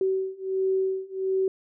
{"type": "beating tone pair", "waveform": "sine", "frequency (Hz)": [380, 381.4], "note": ["F#4", "G4"], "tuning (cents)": [46, -47], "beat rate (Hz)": 1.4, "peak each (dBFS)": [-27, -26], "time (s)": [0.01, 1.48], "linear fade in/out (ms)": 2, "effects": []}